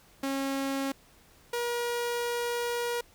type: tone pair in turn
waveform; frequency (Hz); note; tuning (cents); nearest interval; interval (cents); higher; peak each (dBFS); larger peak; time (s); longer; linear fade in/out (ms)
sawtooth; 272.5 / 477.8; C#4 / A#4; -29 / +43; minor seventh; 972; second; -25; neither; 0.23-0.92 / 1.53-3.01; second; 5
effects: pink hiss -59 dBFS RMS until 3.14 s